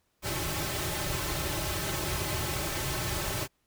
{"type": "noise with comb filter", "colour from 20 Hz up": "pink", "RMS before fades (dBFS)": -32, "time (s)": [0.22, 3.48], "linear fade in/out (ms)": 50, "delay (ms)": 4.2, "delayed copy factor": -0.85, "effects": ["pink hiss -74 dBFS RMS until 3.66 s"]}